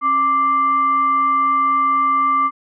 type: tone with frequency modulation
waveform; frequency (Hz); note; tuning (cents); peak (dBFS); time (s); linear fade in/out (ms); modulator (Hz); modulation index
sine; 1174.7; D6; 0; -13; 0.01-2.51; 50; 904; 0.31
effects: none